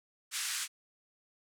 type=band-pass noise; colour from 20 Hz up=white; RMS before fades=-36 dBFS; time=0.31-0.68 s; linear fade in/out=50 ms; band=1300 to 9700 Hz; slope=24 dB/octave; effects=none